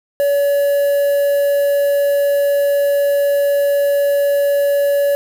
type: tone with quantisation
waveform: triangle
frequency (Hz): 568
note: C#5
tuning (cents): +42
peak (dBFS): -10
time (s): 0.2-5.15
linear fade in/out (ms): 0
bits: 5
effects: none